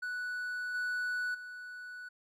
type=tone with level steps; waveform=triangle; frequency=1480 Hz; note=F#6; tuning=in tune; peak=-33 / -30 / -41 dBFS; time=0.02-2.09 s; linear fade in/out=10 ms; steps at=0.74 / 1.34 s; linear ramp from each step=10 ms; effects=none